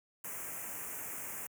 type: band-stop noise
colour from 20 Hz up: white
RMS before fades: -42 dBFS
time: 0.24-1.47 s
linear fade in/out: 5 ms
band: 2600 to 6400 Hz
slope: 48 dB/octave
effects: high-pass 80 Hz 12 dB/octave